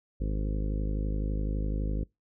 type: harmonic tone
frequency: 51.91 Hz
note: G#1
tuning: in tune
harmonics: 1 / 2 / 3 / 4 / 5 / 6 / 7 / 8 / 9 / 10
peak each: -28 / -38 / -38 / -41 / -41 / -43 / -50 / -47 / -48 / -48 dBFS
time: 0.2-2.04 s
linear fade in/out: 10 ms
effects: noise-tail reverb RT60 0.2 s tail -25 dB re dry